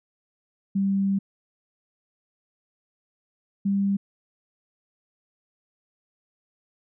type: tone pair in turn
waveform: sine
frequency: 196 / 198.16 Hz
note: G3 / G3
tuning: 0 / +19 cents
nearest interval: unison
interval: 19 cents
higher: second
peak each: -20 dBFS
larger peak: neither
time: 0.75-1.19 / 3.65-3.97 s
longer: first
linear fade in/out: 10 ms
effects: none